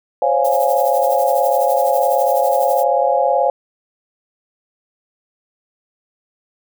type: chord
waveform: sine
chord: Db major seventh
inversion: third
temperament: equal with one note detuned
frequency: 523.3 / 561.8 / 698.5 / 830.6 Hz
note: C5 / Db5 / F5 / Ab5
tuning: 0 / +23 / 0 / 0 cents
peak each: -18 dBFS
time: 0.22-3.5 s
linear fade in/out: 2 ms
type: noise with tremolo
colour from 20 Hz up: violet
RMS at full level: -28 dBFS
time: 0.44-2.84 s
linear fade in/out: 10 ms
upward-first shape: sine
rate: 12 Hz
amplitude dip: 65%
effects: none